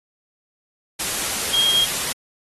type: tone in noise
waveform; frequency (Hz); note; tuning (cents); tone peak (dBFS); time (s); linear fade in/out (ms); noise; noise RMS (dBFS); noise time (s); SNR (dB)
sine; 3246; G#7; -40; -16; 1.53-1.85; 10; white; -24; 0.99-2.13; +5
effects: AAC 32 kbps